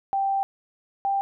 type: tone pair in turn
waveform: sine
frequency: 784 / 789.5 Hz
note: G5 / G5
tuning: 0 / +12 cents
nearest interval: unison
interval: 12 cents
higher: second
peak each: -21 dBFS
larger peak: neither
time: 0.13-0.43 / 1.05-1.21 s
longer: first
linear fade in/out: 0 ms
effects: none